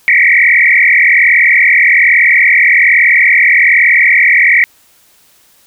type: tone with frequency modulation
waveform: sine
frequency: 2091 Hz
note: C7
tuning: 2 cents flat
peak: -4 dBFS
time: 0.08-4.64 s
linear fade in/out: 0 ms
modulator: 41.2 Hz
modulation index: 5.4
effects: white hiss -48 dBFS RMS until 5.66 s